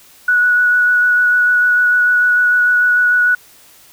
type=tone with vibrato; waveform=sine; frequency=1469 Hz; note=F#6; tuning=13 cents flat; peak=-9 dBFS; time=0.28-3.35 s; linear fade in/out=5 ms; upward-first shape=sine; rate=6.7 Hz; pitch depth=11 cents each way; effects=white hiss -45 dBFS RMS until 3.92 s